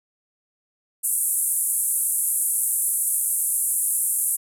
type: band-pass noise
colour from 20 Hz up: white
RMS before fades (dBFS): -23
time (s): 1.03-4.37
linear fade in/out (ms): 20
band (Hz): 8500 to 12000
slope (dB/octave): 48
effects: none